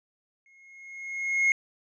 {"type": "tone with exponential growth", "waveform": "triangle", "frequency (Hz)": 2158, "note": "C#7", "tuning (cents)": -47, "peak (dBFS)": -16, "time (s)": [0.46, 1.52], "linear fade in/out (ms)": 1, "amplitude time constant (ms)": 230, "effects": ["resampled to 16000 Hz"]}